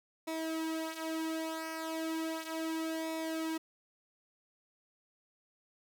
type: tone with flanger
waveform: sawtooth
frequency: 321.8 Hz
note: E4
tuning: 42 cents flat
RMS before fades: -37 dBFS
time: 0.27-3.58 s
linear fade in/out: 10 ms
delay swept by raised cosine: 0.65 to 5.95 ms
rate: 0.35 Hz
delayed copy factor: -0.7
effects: none